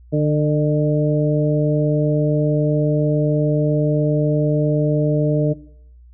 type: harmonic tone with a mistuned harmonic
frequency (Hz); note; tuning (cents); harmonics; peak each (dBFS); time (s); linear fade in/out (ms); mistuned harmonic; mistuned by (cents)
149.3; D3; +29; 1 / 2 / 3 / 4; -17 / -20 / -22 / -23; 0.12-5.54; 20; 4; +21
effects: noise-tail reverb RT60 0.6 s tail -18 dB re dry + added 60 Hz sine -42 dBFS peak until 6.13 s